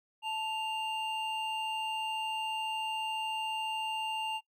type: tone pair together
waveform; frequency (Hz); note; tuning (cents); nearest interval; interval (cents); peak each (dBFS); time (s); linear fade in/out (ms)
triangle; 880 / 2794; A5 / F7; 0 / 0; octave + minor sixth; 2000; -33 / -34; 0.22-4.41; 50
effects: noise-tail reverb RT60 0.1 s tail -22 dB re dry